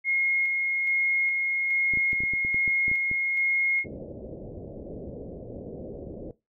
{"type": "tone with tremolo", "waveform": "sine", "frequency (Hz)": 2152, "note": "C7", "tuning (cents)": 48, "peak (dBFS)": -22, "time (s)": [0.04, 3.85], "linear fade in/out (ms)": 50, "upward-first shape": "square", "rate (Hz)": 1.2, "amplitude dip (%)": 25}
{"type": "clicks", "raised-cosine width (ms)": 3, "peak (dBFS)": -25, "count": 12, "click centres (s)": [1.937, 1.973, 2.131, 2.205, 2.236, 2.336, 2.449, 2.545, 2.678, 2.881, 2.915, 3.114]}
{"type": "low-pass noise", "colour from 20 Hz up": "white", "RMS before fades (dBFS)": -39, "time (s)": [3.84, 6.31], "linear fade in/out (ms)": 2, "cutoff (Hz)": 570, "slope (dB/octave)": 48}
{"effects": ["noise-tail reverb RT60 0.2 s tail -17 dB re dry"]}